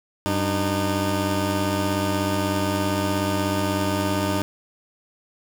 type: tone pair together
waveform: 15% pulse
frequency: 96 / 304.8 Hz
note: G2 / D#4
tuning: -36 / -36 cents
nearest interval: octave + minor sixth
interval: 2000 cents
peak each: -18 dBFS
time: 0.26-4.42 s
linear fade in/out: 0 ms
effects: 7-bit